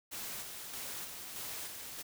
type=noise with tremolo; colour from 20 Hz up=white; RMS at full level=-42 dBFS; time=0.11-2.03 s; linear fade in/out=20 ms; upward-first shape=square; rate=1.6 Hz; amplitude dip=35%; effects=none